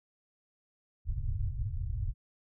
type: low-pass noise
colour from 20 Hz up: pink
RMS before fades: -33 dBFS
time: 1.05-2.14 s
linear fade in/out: 50 ms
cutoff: 130 Hz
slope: 96 dB/octave
effects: none